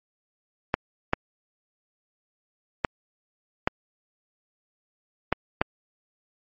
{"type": "clicks", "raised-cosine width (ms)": 0.5, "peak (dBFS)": -5, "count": 6, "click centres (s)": [0.741, 1.134, 2.848, 3.675, 5.326, 5.615], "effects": ["MP3 32 kbps"]}